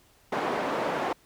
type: band-pass noise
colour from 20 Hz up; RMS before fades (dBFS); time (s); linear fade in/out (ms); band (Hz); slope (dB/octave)
white; -29; 0.32-1.13; 5; 260 to 910; 12
effects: pink hiss -61 dBFS RMS until 1.25 s